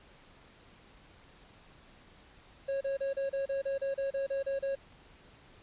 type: tone bursts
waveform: triangle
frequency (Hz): 547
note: C#5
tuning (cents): -23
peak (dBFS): -28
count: 13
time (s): 2.68-4.754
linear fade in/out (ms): 10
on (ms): 130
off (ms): 32
effects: pink hiss -58 dBFS RMS until 5.62 s + resampled to 8000 Hz